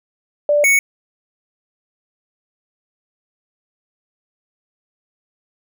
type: tone pair in turn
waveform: sine / square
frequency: 587.3 / 2221 Hz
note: D5 / C#7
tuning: 0 / +3 cents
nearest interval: octave + major seventh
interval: 2303 cents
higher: second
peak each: -11 dBFS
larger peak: neither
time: 0.49-0.64 / 0.64-0.79 s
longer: neither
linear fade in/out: 2 ms
effects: none